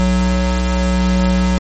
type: tone pair together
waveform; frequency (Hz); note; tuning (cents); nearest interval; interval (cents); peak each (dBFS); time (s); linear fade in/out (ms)
square; 61.74 / 184.42; B1 / F#3; 0 / -5; octave + perfect fifth; 1895; -16; 0-1.58; 0
effects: MP3 32 kbps